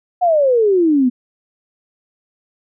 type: exponential sweep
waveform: sine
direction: down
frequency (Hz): 740 to 241.2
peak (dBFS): -10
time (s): 0.21-1.1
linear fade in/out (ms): 20
effects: none